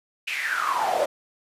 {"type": "noise with high-pass filter sweep", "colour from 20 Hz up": "brown", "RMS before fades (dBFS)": -25, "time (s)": [0.27, 1.06], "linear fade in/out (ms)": 10, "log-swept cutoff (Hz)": [2600, 540], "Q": 9.1, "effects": ["resampled to 32000 Hz"]}